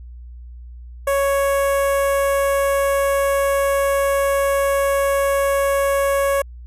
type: tone with notch filter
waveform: sawtooth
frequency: 555 Hz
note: C#5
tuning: 2 cents sharp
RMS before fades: -18 dBFS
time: 1.07-6.42 s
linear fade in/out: 5 ms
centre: 4300 Hz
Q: 0.51
effects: added 60 Hz sine -34 dBFS peak until 6.66 s + resampled to 32000 Hz